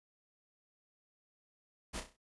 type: noise with echo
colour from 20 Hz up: pink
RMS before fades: -40 dBFS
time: 1.93-2.01 s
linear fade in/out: 20 ms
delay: 32 ms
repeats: 5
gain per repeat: -7 dB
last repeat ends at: 2.17 s
effects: noise-tail reverb RT60 0.1 s tail -22 dB re dry + resampled to 24000 Hz